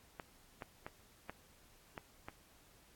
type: clicks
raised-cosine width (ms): 0.5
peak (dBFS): -28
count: 6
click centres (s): 0.198 / 0.622 / 0.865 / 1.296 / 1.978 / 2.285
effects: pink hiss -65 dBFS RMS until 2.95 s + AAC 64 kbps